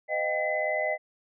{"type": "tone cluster", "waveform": "sine", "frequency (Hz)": [508, 618, 696, 781, 2024], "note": ["B4", "D#5", "F5", "G5", "B6"], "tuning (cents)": [49, -12, -6, -7, 42], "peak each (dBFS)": [-37, -28, -37, -35, -30], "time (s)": [0.08, 0.98], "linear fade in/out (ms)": 50, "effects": []}